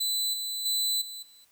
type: tone with level steps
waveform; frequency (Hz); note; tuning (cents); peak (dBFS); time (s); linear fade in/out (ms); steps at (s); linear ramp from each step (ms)
sawtooth; 4000; B7; +21; -23 / -28 / -22 / -35 / -50; 0-1.45; 10; 0.33 / 0.65 / 1.01 / 1.22; 10
effects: white hiss -65 dBFS RMS until 1.51 s